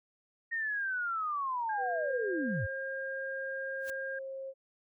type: linear sweep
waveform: sine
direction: down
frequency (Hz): 1864.7 to 75.8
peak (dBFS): -31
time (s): 0.51-2.67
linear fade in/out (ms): 20
type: tone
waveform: sine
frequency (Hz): 1610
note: G6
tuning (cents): +46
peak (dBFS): -37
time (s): 1.69-4.19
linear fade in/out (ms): 5
type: tone with pitch glide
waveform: sine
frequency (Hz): 494.3 to 535.9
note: B4 to C5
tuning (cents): +1 to +41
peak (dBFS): -38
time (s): 1.77-4.54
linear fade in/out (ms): 50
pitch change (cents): +140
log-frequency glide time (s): 2.01-2.68
type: noise with exponential growth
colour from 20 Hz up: white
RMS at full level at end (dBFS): -43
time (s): 3.79-3.9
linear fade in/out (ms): 1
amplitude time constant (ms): 22
effects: none